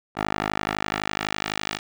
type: tone with band-pass filter sweep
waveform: 10% pulse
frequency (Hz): 51.91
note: G#1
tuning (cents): 0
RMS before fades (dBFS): -28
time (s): 0.15-1.8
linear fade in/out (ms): 50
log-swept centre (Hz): 1100 to 3300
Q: 0.77
effects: none